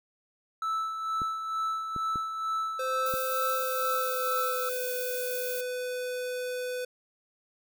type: tone with tremolo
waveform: triangle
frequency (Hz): 1314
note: E6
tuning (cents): -6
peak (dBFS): -25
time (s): 0.62-4.69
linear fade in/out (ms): 2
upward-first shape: sine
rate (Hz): 2.2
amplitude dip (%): 50
type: clicks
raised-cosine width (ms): 3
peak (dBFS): -26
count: 4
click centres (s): 1.218 / 1.963 / 2.158 / 3.139
type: tone with pitch glide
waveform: square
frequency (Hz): 518 to 499.5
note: C5 to B4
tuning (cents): -17 to +20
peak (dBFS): -32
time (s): 2.79-6.85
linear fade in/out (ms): 5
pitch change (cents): -63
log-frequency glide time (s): 3.52-4.96
type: noise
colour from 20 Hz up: violet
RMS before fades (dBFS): -37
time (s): 3.06-5.61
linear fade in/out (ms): 2
effects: none